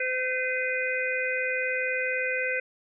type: harmonic tone with a mistuned harmonic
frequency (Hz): 512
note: C5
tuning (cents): -38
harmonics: 1 / 3 / 4 / 5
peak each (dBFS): -31 / -31 / -31 / -31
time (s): 0-2.6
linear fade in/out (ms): 5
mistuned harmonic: 5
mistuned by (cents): -58
effects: none